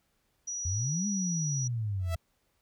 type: tone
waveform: sine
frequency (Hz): 5830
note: F#8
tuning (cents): -26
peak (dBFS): -33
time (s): 0.47-1.68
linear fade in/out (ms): 10
type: exponential two-way sweep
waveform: sine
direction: up then down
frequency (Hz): 82.3 to 210 to 82.3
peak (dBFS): -29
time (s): 0.65-2.16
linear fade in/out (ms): 5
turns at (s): 1.07
type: tone with exponential growth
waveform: sawtooth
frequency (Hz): 659.3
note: E5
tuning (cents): 0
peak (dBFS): -29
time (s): 1.99-2.15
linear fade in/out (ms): 5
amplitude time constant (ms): 34
effects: pink hiss -74 dBFS RMS until 2.61 s